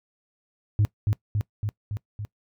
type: tone with echo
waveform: sine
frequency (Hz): 104.3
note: G#2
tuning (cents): +8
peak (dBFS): -15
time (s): 0.79-0.85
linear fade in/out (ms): 0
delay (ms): 280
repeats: 5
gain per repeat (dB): -3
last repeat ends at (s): 2.25
effects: noise-tail reverb RT60 0.1 s tail -22 dB re dry + tanh soft clip ceiling -15 dBFS